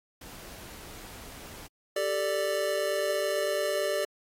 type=noise; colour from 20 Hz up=pink; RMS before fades=-46 dBFS; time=0.21-1.67 s; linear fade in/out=5 ms
type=chord; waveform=square; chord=G suspended second; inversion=none; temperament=just; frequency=392 / 441 / 588 Hz; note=G4 / A4 / D5; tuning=0 / +4 / +2 cents; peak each=-34 / -35 / -29 dBFS; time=1.96-4.05 s; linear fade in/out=5 ms
effects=AAC 48 kbps